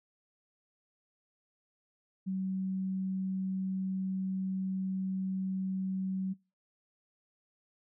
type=tone; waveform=sine; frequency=189.4 Hz; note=F#3; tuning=41 cents sharp; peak=-31 dBFS; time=2.26-6.34 s; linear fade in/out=20 ms; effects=noise-tail reverb RT60 0.3 s tail -24 dB re dry